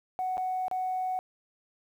sine tone with dropouts, 743 Hz, F#5, 7 cents sharp, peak -27 dBFS, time 0.19-1.19 s, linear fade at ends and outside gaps 0 ms, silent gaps 0.371-0.379 / 0.682-0.713 s, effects tanh soft clip ceiling -24 dBFS + 10-bit

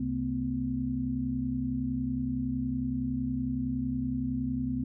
sine tone cluster, 70 / 134.6 / 222.6 / 253.4 Hz, C#2 / C3 / A3 / B3, +18 / +49 / +20 / +45 cents, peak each -38 / -36 / -37 / -30 dBFS, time 0-4.84 s, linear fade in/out 5 ms, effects none

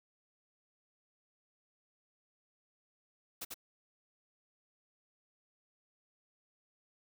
white noise with echo, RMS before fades -41 dBFS, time 3.41-3.45 s, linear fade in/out 10 ms, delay 93 ms, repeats 1, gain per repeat -2 dB, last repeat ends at 3.543 s, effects none

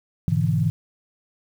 sine chord, E dominant seventh, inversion first, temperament equal, 103.83 / 123.47 / 146.83 / 164.81 Hz, G#2 / B2 / D3 / E3, 0 / 0 / 0 / 0 cents, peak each -24 / -25 / -24 / -22 dBFS, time 0.28-0.7 s, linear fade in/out 0 ms, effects 8-bit

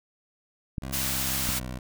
clicks, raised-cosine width 5 ms, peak -18 dBFS, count 2, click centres 0.782 / 1.491 s
15% pulse tone with pitch glide, 66.3 to 62.94 Hz, C2 to B1, +23 to +33 cents, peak -27 dBFS, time 0.82-1.79 s, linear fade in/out 5 ms, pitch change -90 cents, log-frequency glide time 1.41-1.47 s
white high-pass noise, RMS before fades -29 dBFS, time 0.92-1.6 s, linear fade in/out 20 ms, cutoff 780 Hz, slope 24 dB/octave
effects none

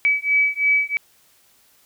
sine beating tone pair, 2286 / 2289 Hz, D7 / D7, -47 / -45 cents, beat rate 3 Hz, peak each -19 dBFS, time 0.05-0.97 s, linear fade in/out 0 ms, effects white hiss -57 dBFS RMS until 1.85 s

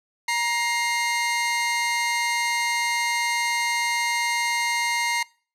sawtooth tone pair together, 941 / 2114 Hz, A#5 / C7, +16 / +17 cents, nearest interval octave + major second, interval 1401 cents, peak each -21 dBFS, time 0.28-5.23 s, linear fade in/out 5 ms, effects noise-tail reverb RT60 0.4 s tail -23 dB re dry + low-pass 10000 Hz 12 dB/octave

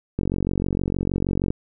click train, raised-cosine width 3 ms, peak -10 dBFS, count 62, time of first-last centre 0.19-1.505 s, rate 46.4 Hz, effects none

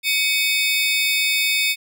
35% pulse tone cluster, 2244 / 2537 / 3622 Hz, C#7 / D#7 / A7, +21 / +33 / +49 cents, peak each -20 dBFS, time 0.03-1.76 s, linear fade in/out 50 ms, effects none

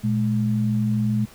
sine tone pair together, 118.59 / 211.3 Hz, A#2 / G#3, +30 / +30 cents, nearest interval minor seventh, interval 1000 cents, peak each -22 / -21 dBFS, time 0.03-1.26 s, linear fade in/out 20 ms, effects pink hiss -48 dBFS RMS until 1.34 s

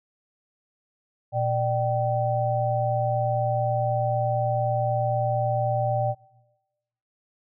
sine tone cluster, 118.9 / 596 / 772 Hz, A#2 / D5 / G5, +35 / +25 / -27 cents, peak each -26 dBFS, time 1.32-6.15 s, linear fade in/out 50 ms, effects noise-tail reverb RT60 1.0 s tail -20 dB re dry

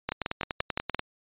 two click trains, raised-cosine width 0.3 ms, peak -12 / -13 dBFS, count 6 / 10, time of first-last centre 0.09-0.946 / 0.12-0.994 s, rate 5.84 / 10.3 Hz, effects resampled to 8000 Hz

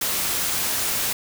white noise, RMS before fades -24 dBFS, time 0.01-1.13 s, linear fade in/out 5 ms, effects none

